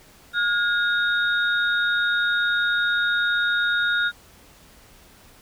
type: tone cluster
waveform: sine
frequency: 1430 / 1640 / 3722 Hz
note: F6 / G#6 / A#7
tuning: +41 / -22 / -3 cents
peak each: -20 / -29 / -27 dBFS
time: 0.33-4.12 s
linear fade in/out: 50 ms
effects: pink hiss -51 dBFS RMS until 5.41 s